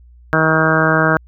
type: harmonic tone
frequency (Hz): 158.9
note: D#3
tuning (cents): +37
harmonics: 1 / 2 / 3 / 4 / 5 / 6 / 7 / 8 / 9 / 10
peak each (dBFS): -18 / -20 / -21 / -19 / -26 / -25 / -22 / -21 / -19 / -18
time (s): 0.33-1.17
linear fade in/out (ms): 0
effects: added 60 Hz sine -41 dBFS peak until 1.27 s